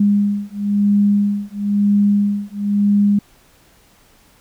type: beating tone pair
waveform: sine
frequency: 203.2 / 204.2 Hz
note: G#3 / G#3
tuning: -38 / -29 cents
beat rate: 1 Hz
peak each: -16 dBFS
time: 0-3.19 s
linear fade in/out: 5 ms
effects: pink hiss -52 dBFS RMS until 4.4 s